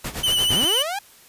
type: noise with tremolo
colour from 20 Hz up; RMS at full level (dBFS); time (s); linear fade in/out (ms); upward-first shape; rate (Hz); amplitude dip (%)
pink; -28; 0.04-0.65; 5; sine; 8.6; 80
type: tone with vibrato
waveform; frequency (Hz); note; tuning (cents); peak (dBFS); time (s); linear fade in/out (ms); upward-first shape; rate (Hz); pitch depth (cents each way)
45% pulse; 3000; F#7; +23; -18; 0.23-0.83; 10; sine; 12; 37
type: linear sweep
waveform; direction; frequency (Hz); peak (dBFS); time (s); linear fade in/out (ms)
sawtooth; up; 77.78 to 836; -21; 0.5-0.99; 5
effects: white hiss -50 dBFS RMS until 1.28 s + resampled to 32000 Hz